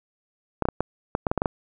clicks, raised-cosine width 1 ms, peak -8 dBFS, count 10, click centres 0.623 / 0.654 / 0.687 / 0.806 / 1.151 / 1.268 / 1.315 / 1.377 / 1.419 / 1.458 s, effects none

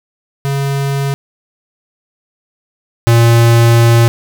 square tone pair in turn, 138.8 / 116.72 Hz, C#3 / A#2, +3 / +3 cents, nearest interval minor third, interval 300 cents, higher first, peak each -14 / -6 dBFS, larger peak second, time 0.45-1.14 / 3.07-4.08 s, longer second, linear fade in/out 0 ms, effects none

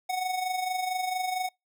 square tone with amplitude modulation, 740 Hz, F#5, in tune, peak -26 dBFS, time 0.09-1.49 s, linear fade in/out 10 ms, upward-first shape sine, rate 24.4 Hz, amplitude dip 55%, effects noise-tail reverb RT60 0.2 s tail -26 dB re dry

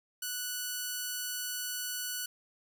5% pulse tone, 1480 Hz, F#6, in tune, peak -23 dBFS, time 0.22-2.26 s, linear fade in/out 5 ms, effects none

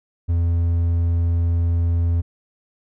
triangle tone, 84.9 Hz, F2, 48 cents flat, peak -14 dBFS, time 0.28-2.22 s, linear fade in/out 20 ms, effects none

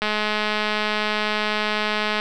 click train, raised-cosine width 0.3 ms, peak -7 dBFS, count 463, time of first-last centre 0.02-2.199 s, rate 212 Hz, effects none

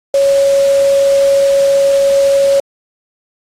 sine tone in noise, 554.4 Hz, C#5, in tune, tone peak -7 dBFS, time 0.14-2.6 s, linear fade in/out 2 ms, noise white, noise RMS -25 dBFS, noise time 0.14-2.6 s, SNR +15 dB, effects low-pass 8000 Hz 12 dB/octave + AAC 48 kbps

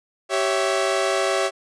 sawtooth chord, C# diminished, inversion second, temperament equal with one note detuned, 387 / 554.4 / 659.3 Hz, G4 / C#5 / E5, -22 / 0 / 0 cents, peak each -20 dBFS, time 0.29-1.51 s, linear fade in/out 50 ms, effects resampled to 22050 Hz

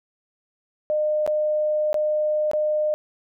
sine tone with dropouts, 608 Hz, D#5, 40 cents flat, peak -19 dBFS, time 0.9-2.94 s, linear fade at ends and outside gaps 0 ms, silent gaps 1.264-1.276 / 1.93-1.943 / 2.514-2.534 s, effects none

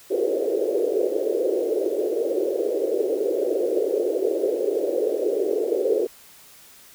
pink band-pass noise, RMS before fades -23 dBFS, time 0.1-6.07 s, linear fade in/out 10 ms, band 370 to 520 Hz, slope 48 dB/octave, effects white hiss -49 dBFS RMS until 6.94 s

